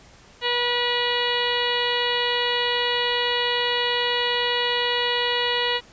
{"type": "harmonic tone", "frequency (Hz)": 484.8, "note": "B4", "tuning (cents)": -32, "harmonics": [1, 2, 3, 4, 5, 6, 7, 8, 9], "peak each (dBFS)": [-27, -28, -35, -27, -34, -26, -33, -31, -34], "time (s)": [0.41, 5.81], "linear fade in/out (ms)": 50, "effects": ["pink hiss -50 dBFS RMS until 5.92 s", "resampled to 16000 Hz"]}